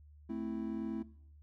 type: chord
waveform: triangle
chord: A minor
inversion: none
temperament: equal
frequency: 220 / 261.6 / 329.6 Hz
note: A3 / C4 / E4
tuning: 0 / 0 / 0 cents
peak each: -38 / -40 / -39 dBFS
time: 0.29-1.03 s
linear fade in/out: 10 ms
effects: noise-tail reverb RT60 0.6 s tail -19 dB re dry + added 74 Hz sine -55 dBFS peak until 1.42 s